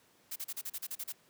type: noise bursts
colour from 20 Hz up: blue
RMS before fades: -39 dBFS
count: 10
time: 0.31-1.125 s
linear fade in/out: 10 ms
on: 50 ms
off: 35 ms
effects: pink hiss -66 dBFS RMS until 1.29 s + high-pass 150 Hz 12 dB/octave